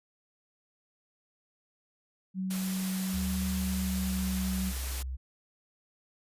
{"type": "tone", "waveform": "sine", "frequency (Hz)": 188.2, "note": "F#3", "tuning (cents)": 30, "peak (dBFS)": -30, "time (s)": [2.34, 4.73], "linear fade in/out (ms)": 50}
{"type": "noise", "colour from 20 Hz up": "white", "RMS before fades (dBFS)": -39, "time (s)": [2.5, 5.03], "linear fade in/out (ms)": 10}
{"type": "tone with pitch glide", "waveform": "sine", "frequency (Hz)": [73.42, 64.66], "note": ["D2", "C2"], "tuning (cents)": [0, -20], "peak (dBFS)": -33, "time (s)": [3.13, 5.17], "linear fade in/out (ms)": 20, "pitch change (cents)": -220, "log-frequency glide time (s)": [3.52, 4.88]}
{"effects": ["resampled to 32000 Hz"]}